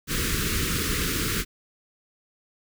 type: band-stop noise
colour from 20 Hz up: pink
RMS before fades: -26 dBFS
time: 0.07-1.45 s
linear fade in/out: 50 ms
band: 460 to 1200 Hz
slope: 48 dB/octave
effects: none